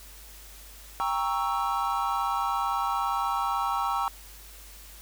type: chord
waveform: triangle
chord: G diminished seventh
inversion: none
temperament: equal with one note detuned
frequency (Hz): 794.5 / 932.3 / 1108.7 / 1318.5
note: G5 / Bb5 / Db6 / Fb6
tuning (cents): +23 / 0 / 0 / 0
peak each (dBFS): -29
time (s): 1-4.08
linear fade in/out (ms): 0
effects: added 50 Hz sine -48 dBFS peak until 5.01 s + white hiss -49 dBFS RMS until 5.01 s